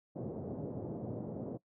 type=band-pass noise; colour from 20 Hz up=pink; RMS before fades=-41 dBFS; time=0.15-1.58 s; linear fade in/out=20 ms; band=110 to 580 Hz; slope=24 dB/octave; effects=noise-tail reverb RT60 0.1 s tail -20 dB re dry